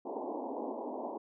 pink band-pass noise, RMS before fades -39 dBFS, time 0.05-1.18 s, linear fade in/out 10 ms, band 230 to 990 Hz, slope 96 dB/octave, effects none

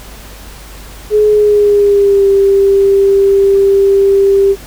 sine tone with pitch glide, 422.5 to 394.2 Hz, G#4 to G4, +30 to +10 cents, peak -5 dBFS, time 1.1-4.56 s, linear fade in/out 50 ms, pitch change -120 cents, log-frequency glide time 1.28-2.27 s, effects added 50 Hz sine -32 dBFS peak until 4.66 s + pink hiss -34 dBFS RMS until 4.66 s

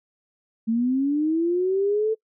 sine linear sweep, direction up, 220 to 445.6 Hz, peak -19 dBFS, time 0.67-2.15 s, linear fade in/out 20 ms, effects noise-tail reverb RT60 0.1 s tail -24 dB re dry

